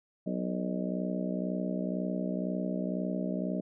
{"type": "harmonic tone with a mistuned harmonic", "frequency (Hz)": 62, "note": "B1", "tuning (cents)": 7, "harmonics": [3, 4, 5, 6, 7, 8, 9, 10], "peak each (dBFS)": [-33, -36, -39, -46, -43, -46, -44, -39], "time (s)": [0.26, 3.61], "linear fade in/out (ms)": 10, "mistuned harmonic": 9, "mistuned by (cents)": 32, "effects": []}